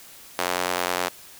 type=tone with high-pass filter; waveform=square; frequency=44.88 Hz; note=F1; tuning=48 cents sharp; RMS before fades=-26 dBFS; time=0.38-1.09 s; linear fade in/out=10 ms; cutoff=640 Hz; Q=0.82; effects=white hiss -46 dBFS RMS until 1.39 s